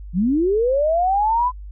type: linear sweep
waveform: sine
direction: up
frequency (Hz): 159 to 1022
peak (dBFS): -15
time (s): 0.13-1.52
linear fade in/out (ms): 50
effects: added 50 Hz sine -32 dBFS peak until 1.71 s